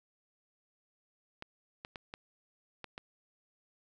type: clicks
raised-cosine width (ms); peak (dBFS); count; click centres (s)
0.3; -26; 6; 1.424 / 1.849 / 1.958 / 2.139 / 2.843 / 2.979
effects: none